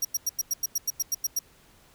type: tone bursts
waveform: sawtooth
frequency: 5680 Hz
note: F8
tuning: 28 cents sharp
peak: -21 dBFS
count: 12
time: 0.02-1.391 s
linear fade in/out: 5 ms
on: 29 ms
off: 93 ms
effects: pink hiss -58 dBFS RMS until 1.94 s